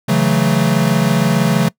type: chord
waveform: square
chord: F# minor seventh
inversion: second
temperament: equal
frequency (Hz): 138.59 / 164.81 / 185 / 220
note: C#3 / E3 / F#3 / A3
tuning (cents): 0 / 0 / 0 / 0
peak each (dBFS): -18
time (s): 0.08-1.69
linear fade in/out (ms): 10
effects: noise-tail reverb RT60 0.1 s tail -23 dB re dry